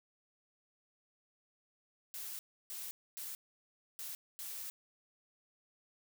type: noise bursts at uneven times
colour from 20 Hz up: blue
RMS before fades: -44 dBFS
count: 5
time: 2.14-2.39 / 2.7-2.91 / 3.17-3.35 / 3.99-4.15 / 4.39-4.7 s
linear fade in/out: 0 ms
effects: none